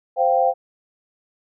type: chord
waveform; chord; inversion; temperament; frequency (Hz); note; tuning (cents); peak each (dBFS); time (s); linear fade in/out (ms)
sine; C suspended fourth; none; equal; 523.3 / 698.5 / 784; C5 / F5 / G5; 0 / 0 / 0; -19; 0.16-0.54; 50
effects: none